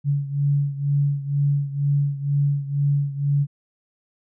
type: beating tone pair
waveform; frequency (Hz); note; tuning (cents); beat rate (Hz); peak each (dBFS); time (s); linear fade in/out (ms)
sine; 141.7 / 143.8; C#3 / D3; +38 / -36; 2.1; -20 / -24; 0.04-3.47; 50
effects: none